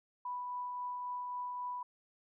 sine tone with tremolo, 987.8 Hz, B5, in tune, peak -36 dBFS, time 0.25-1.83 s, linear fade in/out 5 ms, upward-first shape triangle, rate 3.7 Hz, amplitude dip 25%, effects none

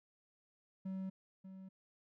triangle tone with echo, 190 Hz, F#3, 46 cents sharp, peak -37 dBFS, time 0.85-1.1 s, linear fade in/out 10 ms, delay 590 ms, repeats 1, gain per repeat -10 dB, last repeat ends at 1.69 s, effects none

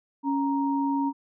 sine tone pair together, 277.1 / 935 Hz, C#4 / A#5, -1 / +5 cents, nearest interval octave + major sixth, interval 2106 cents, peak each -24 / -28 dBFS, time 0.23-1.13 s, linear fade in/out 50 ms, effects none

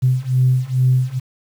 sine beating tone pair, 126.9 / 129.2 Hz, B2 / C3, +47 / -21 cents, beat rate 2.3 Hz, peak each -16 / -15 dBFS, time 0.02-1.2 s, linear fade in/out 20 ms, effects tanh soft clip ceiling -5 dBFS + 7-bit

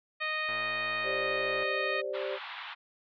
harmonic tone, 620 Hz, D#5, 6 cents flat, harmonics 1 / 2 / 3 / 4 / 5 / 6 / 7, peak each -41 / -37 / -34 / -35 / -44 / -44 / -46 dBFS, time 0.2-2.02 s, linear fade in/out 20 ms
click train, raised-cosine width 0.5 ms, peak -29 dBFS, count 130, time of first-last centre 0.49-1.632 s, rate 113 Hz
sine chord, G suspended fourth, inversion none, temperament equal, 392 / 523.3 / 587.3 Hz, G4 / C5 / D5, 0 / 0 / 0 cents, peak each -37 / -36 / -36 dBFS, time 1.03-2.39 s, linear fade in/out 50 ms
pink band-pass noise, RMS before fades -42 dBFS, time 2.13-2.75 s, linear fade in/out 20 ms, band 830 to 3800 Hz, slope 48 dB/octave
effects none

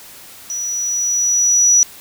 sine tone with level ramp, 5870 Hz, F#8, 15 cents flat, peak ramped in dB -21 to -7 dBFS, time 0.5-1.83 s, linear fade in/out 0 ms, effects white hiss -39 dBFS RMS until 2 s

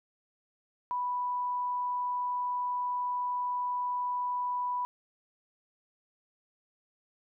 sine tone, 987 Hz, B5, 1 cent flat, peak -29 dBFS, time 0.91-4.85 s, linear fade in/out 0 ms, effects none

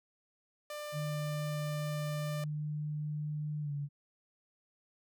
sawtooth tone, 595 Hz, D5, 22 cents sharp, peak -36 dBFS, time 0.7-2.44 s, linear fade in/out 2 ms
sine tone with pitch glide, 150.4 to 143.69 Hz, D3 to D3, +42 to -37 cents, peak -34 dBFS, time 0.92-3.89 s, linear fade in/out 50 ms, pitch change -79 cents, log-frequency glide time 3.61-3.72 s
effects none

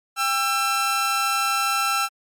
sawtooth tone pair together, 797.5 / 1340 Hz, G5 / E6, +30 / +28 cents, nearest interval major sixth, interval 898 cents, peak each -23 / -17 dBFS, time 0.16-2.09 s, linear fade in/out 50 ms, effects MP3 64 kbps

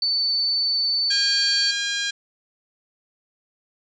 sine tone, 4511 Hz, C#8, 29 cents sharp, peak -19 dBFS, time 0.02-1.71 s, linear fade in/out 2 ms
harmonic tone, 810 Hz, G#5, 43 cents flat, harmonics 2 / 3 / 4 / 5 / 6 / 7 / 8 / 9 / 10, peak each -27 / -34 / -28 / -30 / -35 / -35 / -40 / -37 / -43 dBFS, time 1.1-2.11 s, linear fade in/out 10 ms
effects none

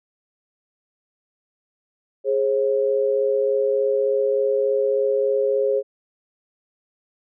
sine tone pair together, 415.3 / 538.7 Hz, G#4 / C#5, 0 / -50 cents, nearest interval perfect fourth, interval 450 cents, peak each -20 dBFS, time 2.24-5.83 s, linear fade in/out 50 ms, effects none

